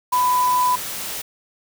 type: tone in noise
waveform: sine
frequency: 997 Hz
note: B5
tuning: 16 cents sharp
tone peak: -15 dBFS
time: 0.12-0.76 s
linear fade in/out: 10 ms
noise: white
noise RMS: -29 dBFS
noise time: 0.12-1.22 s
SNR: +11 dB
effects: none